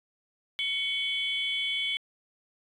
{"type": "tone cluster", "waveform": "sine", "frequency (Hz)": [2233, 3075, 3392], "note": ["C#7", "G7", "G#7"], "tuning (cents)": [12, -34, 36], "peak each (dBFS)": -31, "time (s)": [0.59, 1.97], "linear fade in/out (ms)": 0, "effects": ["tanh soft clip ceiling -20 dBFS"]}